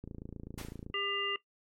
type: click train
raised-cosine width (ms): 3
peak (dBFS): -30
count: 25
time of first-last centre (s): 0.04-0.9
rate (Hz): 27.9
type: noise with exponential decay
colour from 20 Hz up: pink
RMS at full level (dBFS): -41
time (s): 0.58-0.85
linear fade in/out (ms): 5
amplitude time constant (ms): 58
type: harmonic tone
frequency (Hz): 400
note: G4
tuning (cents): +35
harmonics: 1 / 3 / 5 / 7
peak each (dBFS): -40 / -38 / -38 / -33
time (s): 0.94-1.36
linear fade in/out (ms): 2
effects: noise-tail reverb RT60 0.1 s tail -17 dB re dry + MP3 64 kbps